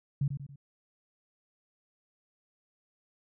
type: tone with echo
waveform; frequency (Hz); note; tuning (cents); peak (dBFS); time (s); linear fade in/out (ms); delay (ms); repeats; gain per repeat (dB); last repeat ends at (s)
sine; 140; C#3; +18; -25; 0.21-0.28; 5; 93; 3; -7; 0.559
effects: none